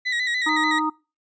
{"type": "tone with vibrato", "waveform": "35% pulse", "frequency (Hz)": 1950, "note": "B6", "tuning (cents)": -23, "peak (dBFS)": -20, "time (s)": [0.05, 0.8], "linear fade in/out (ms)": 20, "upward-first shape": "square", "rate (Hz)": 6.8, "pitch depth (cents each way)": 46}
{"type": "harmonic tone", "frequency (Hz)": 310, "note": "D#4", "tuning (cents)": -6, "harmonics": [1, 3, 4], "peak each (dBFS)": [-25, -25, -25], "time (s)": [0.46, 0.9], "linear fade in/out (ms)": 10}
{"effects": ["noise-tail reverb RT60 0.3 s tail -23 dB re dry", "resampled to 16000 Hz"]}